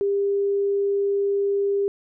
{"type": "tone", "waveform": "sine", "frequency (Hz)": 400, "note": "G4", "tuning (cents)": 35, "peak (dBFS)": -19, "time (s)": [0.01, 1.88], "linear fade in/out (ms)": 0, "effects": []}